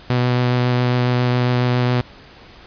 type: tone with vibrato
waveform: sawtooth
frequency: 123.8 Hz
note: B2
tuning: 5 cents sharp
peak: -11 dBFS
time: 0.1-2.01 s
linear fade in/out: 0 ms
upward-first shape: sine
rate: 7.3 Hz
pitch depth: 11 cents each way
effects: pink hiss -43 dBFS RMS until 2.66 s + resampled to 11025 Hz